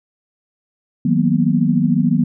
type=chord; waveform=sine; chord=B major seventh; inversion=first; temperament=equal with one note detuned; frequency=158.83 / 185 / 233.1 / 246.9 Hz; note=D#3 / F#3 / A#3 / B3; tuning=+36 / 0 / 0 / 0 cents; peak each=-18 dBFS; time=1.05-2.24 s; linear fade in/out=5 ms; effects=none